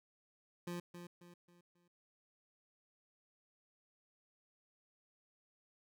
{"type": "tone with echo", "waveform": "25% pulse", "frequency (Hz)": 174.61, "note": "F3", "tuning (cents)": 0, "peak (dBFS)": -37, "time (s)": [0.67, 0.8], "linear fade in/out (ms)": 5, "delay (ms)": 270, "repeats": 4, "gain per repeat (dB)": -8, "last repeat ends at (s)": 1.88, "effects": []}